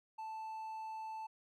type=tone; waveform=triangle; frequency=880 Hz; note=A5; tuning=in tune; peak=-40 dBFS; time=0.18-1.27 s; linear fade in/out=10 ms; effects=none